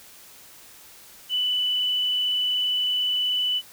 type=tone with frequency modulation; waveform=sine; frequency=2984 Hz; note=F#7; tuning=14 cents sharp; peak=-21 dBFS; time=1.29-3.62 s; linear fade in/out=50 ms; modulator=30.7 Hz; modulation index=0.56; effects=white hiss -48 dBFS RMS until 3.72 s